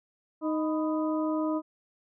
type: harmonic tone with a mistuned harmonic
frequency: 311.1 Hz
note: D#4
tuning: in tune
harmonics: 1 / 2 / 3 / 4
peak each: -27 / -33 / -37 / -39 dBFS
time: 0.41-1.62 s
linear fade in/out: 50 ms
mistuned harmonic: 3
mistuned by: +110 cents
effects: none